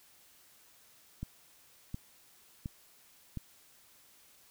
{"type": "click train", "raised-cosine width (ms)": 5, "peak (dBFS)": -25, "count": 4, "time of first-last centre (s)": [1.23, 3.373], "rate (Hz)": 1.4, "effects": ["white hiss -62 dBFS RMS until 4.5 s"]}